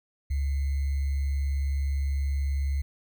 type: tone with sample-and-hold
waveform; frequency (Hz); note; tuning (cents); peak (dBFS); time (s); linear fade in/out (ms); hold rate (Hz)
sine; 69.5; C#2; +5; -24; 0.3-2.82; 10; 2100
effects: none